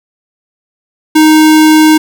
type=tone; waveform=square; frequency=311.1 Hz; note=D#4; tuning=in tune; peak=-3 dBFS; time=1.15-1.98 s; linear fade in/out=10 ms; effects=7-bit